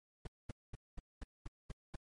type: noise bursts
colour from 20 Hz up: brown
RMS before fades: -42 dBFS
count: 8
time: 0.25-1.958 s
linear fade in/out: 5 ms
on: 21 ms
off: 220 ms
effects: MP3 48 kbps